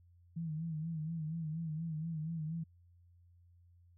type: tone with vibrato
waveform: sine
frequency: 160 Hz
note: D#3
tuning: 49 cents sharp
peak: -36 dBFS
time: 0.36-2.64 s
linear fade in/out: 10 ms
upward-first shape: sine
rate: 4.2 Hz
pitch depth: 79 cents each way
effects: added 87 Hz sine -61 dBFS peak until 3.97 s